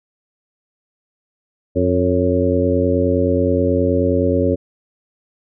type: harmonic tone with a mistuned harmonic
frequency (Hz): 89.5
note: F2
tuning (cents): +43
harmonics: 1 / 2 / 3 / 4 / 5 / 6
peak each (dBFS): -20 / -25 / -19 / -22 / -20 / -20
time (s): 1.75-4.56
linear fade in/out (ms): 20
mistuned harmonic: 6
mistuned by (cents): +54
effects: none